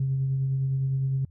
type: tone with tremolo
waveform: sine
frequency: 134.2 Hz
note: C3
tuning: 44 cents sharp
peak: -21 dBFS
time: 0-1.25 s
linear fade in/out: 5 ms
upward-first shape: sine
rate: 9.8 Hz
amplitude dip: 25%
effects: tanh soft clip ceiling -18 dBFS + added 85 Hz sine -50 dBFS peak until 1.3 s